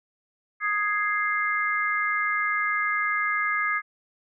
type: chord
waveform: sine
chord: Ab major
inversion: second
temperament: equal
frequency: 1244.5 / 1661.2 / 2093 Hz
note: Eb6 / Ab6 / C7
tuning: 0 / 0 / 0 cents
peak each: -27 dBFS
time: 0.6-3.82 s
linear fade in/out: 50 ms
effects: none